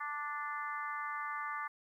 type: harmonic tone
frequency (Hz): 293.7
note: D4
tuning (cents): 0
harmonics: 3 / 4 / 5 / 6 / 7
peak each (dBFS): -45 / -39 / -47 / -44 / -47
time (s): 0-1.68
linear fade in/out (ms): 10
effects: 12-bit